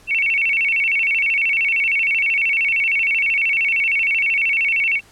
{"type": "tone with vibrato", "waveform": "sine", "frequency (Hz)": 2454, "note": "D#7", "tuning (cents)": -25, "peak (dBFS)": -15, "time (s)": [0.07, 5.01], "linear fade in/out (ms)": 50, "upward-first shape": "square", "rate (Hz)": 13, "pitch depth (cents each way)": 160, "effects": ["pink hiss -49 dBFS RMS until 5.11 s", "low-pass 11000 Hz 12 dB/octave"]}